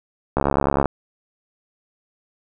click train, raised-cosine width 1 ms, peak -4 dBFS, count 35, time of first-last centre 0.37-0.857 s, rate 69.8 Hz, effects none

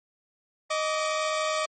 sawtooth tone pair together, 622.3 / 1154.9 Hz, D#5 / D6, 0 / -29 cents, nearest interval major seventh, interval 1071 cents, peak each -23 / -26 dBFS, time 0.7-1.66 s, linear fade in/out 10 ms, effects MP3 32 kbps

